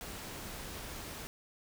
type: noise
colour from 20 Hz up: pink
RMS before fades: -44 dBFS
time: 0.01-1.27 s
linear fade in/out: 0 ms
effects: none